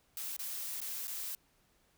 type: noise with dropouts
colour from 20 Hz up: blue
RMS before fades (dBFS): -40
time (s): 0.17-1.35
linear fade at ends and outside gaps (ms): 1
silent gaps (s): 0.365-0.392 / 0.804-0.815 / 1.072-1.079
effects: pink hiss -71 dBFS RMS until 1.97 s